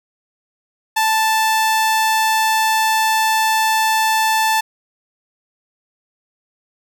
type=tone; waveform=sawtooth; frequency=880 Hz; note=A5; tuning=in tune; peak=-10 dBFS; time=0.96-4.61 s; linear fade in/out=10 ms; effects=none